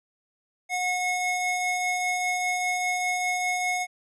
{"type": "tone pair together", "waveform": "square", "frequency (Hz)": [727, 2176], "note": ["F#5", "C#7"], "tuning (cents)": [-31, -33], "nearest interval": "octave + perfect fifth", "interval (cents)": 1898, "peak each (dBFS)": -28, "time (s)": [0.69, 3.87], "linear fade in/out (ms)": 50, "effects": ["resampled to 24000 Hz"]}